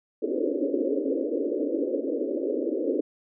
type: band-pass noise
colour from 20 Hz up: pink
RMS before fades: -27 dBFS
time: 0.22-3.01 s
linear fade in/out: 10 ms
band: 260 to 560 Hz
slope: 96 dB/octave
effects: none